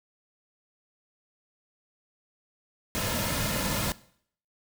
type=noise with comb filter; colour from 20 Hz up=pink; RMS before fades=-29 dBFS; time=2.95-3.92 s; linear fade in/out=0 ms; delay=2.6 ms; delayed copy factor=-0.6; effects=noise-tail reverb RT60 0.6 s tail -19 dB re dry